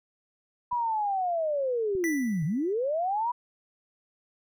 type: linear two-way sweep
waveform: sine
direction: down then up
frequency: 987.8 to 142.9 to 987.8 Hz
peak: -25 dBFS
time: 0.71-3.32 s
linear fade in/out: 10 ms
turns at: 2.45 s
type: clicks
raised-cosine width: 5 ms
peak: -39 / -31 / -37 dBFS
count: 3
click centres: 0.729 / 1.952 / 2.424 s
type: tone with exponential decay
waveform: square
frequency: 1975.5 Hz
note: B6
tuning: in tune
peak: -28 dBFS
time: 2.04-2.73 s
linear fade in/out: 0 ms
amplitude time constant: 150 ms
effects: none